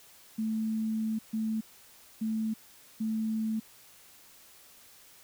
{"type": "tone bursts at uneven times", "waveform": "sine", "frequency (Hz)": 220, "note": "A3", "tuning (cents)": 0, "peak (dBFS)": -28, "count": 4, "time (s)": [[0.38, 1.19], [1.33, 1.61], [2.21, 2.54], [3, 3.6]], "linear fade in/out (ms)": 10, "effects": ["white hiss -56 dBFS RMS until 5.23 s"]}